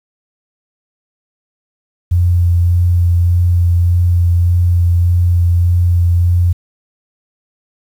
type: tone with vibrato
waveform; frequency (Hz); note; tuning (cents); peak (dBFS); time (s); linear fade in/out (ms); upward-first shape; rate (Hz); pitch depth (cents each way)
sine; 87.31; F2; 0; -8; 2.11-6.53; 10; sine; 1.7; 14
effects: 7-bit